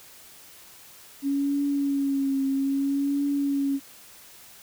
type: tone with vibrato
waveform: sine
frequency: 277.2 Hz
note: C#4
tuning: in tune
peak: -22 dBFS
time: 1.22-3.8 s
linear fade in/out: 50 ms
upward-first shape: triangle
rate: 0.61 Hz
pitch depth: 45 cents each way
effects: white hiss -49 dBFS RMS until 4.62 s